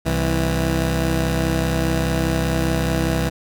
15% pulse tone pair together, 64.92 / 163.6 Hz, C2 / E3, -13 / -13 cents, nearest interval octave + major third, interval 1600 cents, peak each -14 / -15 dBFS, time 0.05-3.3 s, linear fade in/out 20 ms, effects none

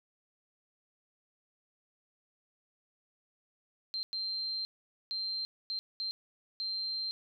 sine tone bursts at uneven times, 4149 Hz, C8, 15 cents flat, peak -33 dBFS, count 6, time 3.94-4.03 / 4.13-4.65 / 5.11-5.45 / 5.7-5.79 / 6-6.11 / 6.6-7.11 s, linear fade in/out 0 ms, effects none

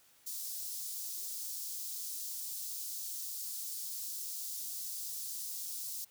white high-pass noise, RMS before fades -41 dBFS, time 0.26-6.05 s, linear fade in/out 10 ms, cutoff 4600 Hz, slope 24 dB/octave, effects white hiss -65 dBFS RMS until 6.1 s

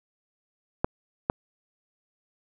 clicks, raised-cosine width 1 ms, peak -8 dBFS, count 2, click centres 0.845 / 1.299 s, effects none

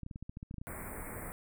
clicks, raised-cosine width 5 ms, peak -30 dBFS, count 12, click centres 0.033 / 0.064 / 0.112 / 0.159 / 0.226 / 0.295 / 0.371 / 0.429 / 0.511 / 0.542 / 0.583 / 0.615 s
pink band-stop noise, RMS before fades -43 dBFS, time 0.67-1.32 s, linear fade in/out 0 ms, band 2300 to 8000 Hz, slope 96 dB/octave
effects none

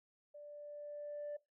sine tone with level ramp, 587.3 Hz, D5, in tune, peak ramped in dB -50 to -38 dBFS, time 0.34-1.37 s, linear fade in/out 10 ms, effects noise-tail reverb RT60 0.2 s tail -20 dB re dry + tanh soft clip ceiling -38 dBFS

